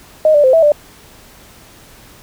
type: tone with pitch steps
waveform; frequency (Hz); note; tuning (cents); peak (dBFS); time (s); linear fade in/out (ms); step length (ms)
sine; 621 / 587 / 519 / 653 / 591; D#5 / D5 / C5 / E5 / D5; -3 / -1 / -14 / -17 / +11; -6; 0.25-0.72; 2; 94
effects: pink hiss -42 dBFS RMS until 2.22 s